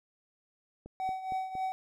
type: click train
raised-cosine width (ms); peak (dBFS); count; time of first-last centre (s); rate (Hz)
2; -32; 4; 0.86-1.553; 4.33
type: tone with tremolo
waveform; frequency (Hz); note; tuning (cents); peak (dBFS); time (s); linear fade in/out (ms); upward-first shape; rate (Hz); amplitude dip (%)
triangle; 756; F#5; +37; -27; 1-1.72; 0; triangle; 3.5; 75
effects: none